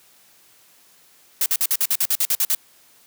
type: noise bursts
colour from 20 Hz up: blue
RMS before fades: -19 dBFS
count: 12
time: 1.41-2.549 s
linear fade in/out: 2 ms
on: 50 ms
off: 49 ms
effects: white hiss -54 dBFS RMS until 3.06 s + high-pass 100 Hz 12 dB/octave